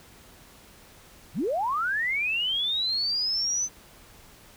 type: linear sweep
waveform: sine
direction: up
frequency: 110 to 6160 Hz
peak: -24 dBFS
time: 1.34-3.69 s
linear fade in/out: 50 ms
effects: pink hiss -52 dBFS RMS until 4.56 s